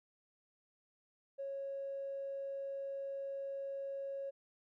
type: tone with tanh clipping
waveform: triangle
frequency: 550 Hz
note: C#5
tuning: 14 cents flat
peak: -39 dBFS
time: 1.38-4.31 s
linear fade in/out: 20 ms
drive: 4 dB
effects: none